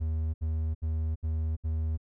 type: tone bursts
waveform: triangle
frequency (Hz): 79.3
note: D#2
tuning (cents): +33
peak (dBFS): -25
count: 5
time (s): 0-1.976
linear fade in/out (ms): 20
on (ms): 340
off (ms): 69
effects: none